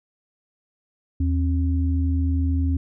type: tone pair together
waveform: sine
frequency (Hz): 79.92 / 269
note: D#2 / C4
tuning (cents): +47 / +48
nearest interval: octave + major sixth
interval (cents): 2101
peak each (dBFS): -19 / -26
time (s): 1.2-2.77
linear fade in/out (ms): 5
effects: none